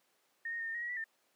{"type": "tone with pitch steps", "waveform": "sine", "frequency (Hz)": [1838, 1860, 1828, 1816, 1886, 1910, 1959, 1801], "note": ["A#6", "A#6", "A#6", "A#6", "A#6", "A#6", "B6", "A6"], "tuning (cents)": [-25, -4, -34, -46, 20, 42, -15, 40], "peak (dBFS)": -36, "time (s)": [0.45, 1.042], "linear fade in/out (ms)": 5, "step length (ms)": 74, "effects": ["pink hiss -73 dBFS RMS until 1.35 s", "high-pass 400 Hz 12 dB/octave"]}